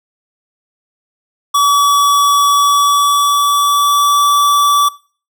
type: tone with pitch glide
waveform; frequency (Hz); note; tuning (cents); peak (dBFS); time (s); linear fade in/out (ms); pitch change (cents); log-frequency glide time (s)
square; 1142 to 1154.6; D6 to D6; -49 to -30; -9; 1.54-4.89; 10; +19; 2.51-4.27
effects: noise-tail reverb RT60 0.4 s tail -20 dB re dry